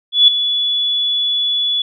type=tone with ADSR envelope; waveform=sine; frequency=3420 Hz; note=A7; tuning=50 cents flat; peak=-3 dBFS; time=0.12-1.82 s; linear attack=160 ms; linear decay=3 ms; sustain=-11 dB; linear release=3 ms; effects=none